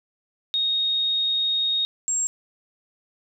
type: tone pair in turn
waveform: sine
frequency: 3729 / 7534 Hz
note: A#7 / A#8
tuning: 0 / +17 cents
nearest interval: octave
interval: 1217 cents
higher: second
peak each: -20 / -21 dBFS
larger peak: first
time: 0.54-1.85 / 2.08-2.27 s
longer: first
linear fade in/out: 0 ms
effects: none